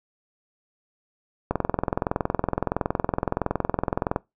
click train, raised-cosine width 1 ms, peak -8 dBFS, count 58, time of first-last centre 1.51-4.161 s, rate 21.5 Hz, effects noise-tail reverb RT60 0.2 s tail -22 dB re dry

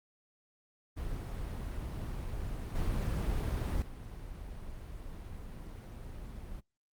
brown noise with level steps, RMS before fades -38 / -32 / -44 dBFS, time 0.96-6.61 s, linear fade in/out 20 ms, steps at 2.75 / 3.82 s, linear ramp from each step 2 ms, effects noise-tail reverb RT60 0.1 s tail -21 dB re dry + Opus 32 kbps

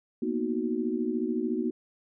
sine chord, B major seventh, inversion third, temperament equal with one note detuned, 233.1 / 246.9 / 313.1 / 370 Hz, A#3 / B3 / D#4 / F#4, 0 / 0 / +11 / 0 cents, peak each -32 dBFS, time 0.22-1.71 s, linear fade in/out 5 ms, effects none

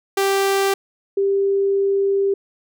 sawtooth / sine tone pair in turn, 392 / 394.7 Hz, G4 / G4, 0 / +12 cents, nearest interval unison, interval 12 cents, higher second, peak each -12 / -15 dBFS, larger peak first, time 0.17-0.74 / 1.17-2.34 s, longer second, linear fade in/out 5 ms, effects none

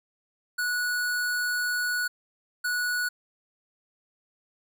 square tone bursts at uneven times, 1468 Hz, F#6, 14 cents flat, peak -26 dBFS, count 2, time 0.58-2.08 / 2.64-3.09 s, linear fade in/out 10 ms, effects none

